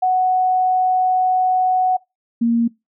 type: tone pair in turn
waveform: sine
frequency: 741 / 233 Hz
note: F#5 / A#3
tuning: +2 / -1 cents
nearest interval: octave + minor sixth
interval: 2003 cents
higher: first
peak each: -13 dBFS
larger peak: neither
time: 0.02-1.97 / 2.41-2.68 s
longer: first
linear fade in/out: 10 ms
effects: noise-tail reverb RT60 0.2 s tail -22 dB re dry